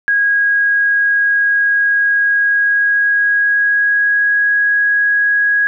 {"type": "tone with pitch glide", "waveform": "sine", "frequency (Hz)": [1644, 1657.3], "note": ["G#6", "G#6"], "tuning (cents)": [-18, -4], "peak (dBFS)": -10, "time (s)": [0.08, 5.67], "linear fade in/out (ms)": 0, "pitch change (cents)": 14, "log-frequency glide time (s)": [2.33, 4.42], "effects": []}